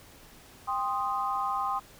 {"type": "chord", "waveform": "sine", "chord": "C minor", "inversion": "second", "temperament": "equal with one note detuned", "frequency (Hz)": [793.6, 1046.5, 1244.5], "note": ["G5", "C6", "Eb6"], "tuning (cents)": [21, 0, 0], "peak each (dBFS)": [-32, -31, -32], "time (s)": [0.67, 1.8], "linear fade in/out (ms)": 20, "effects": ["pink hiss -53 dBFS RMS until 1.99 s"]}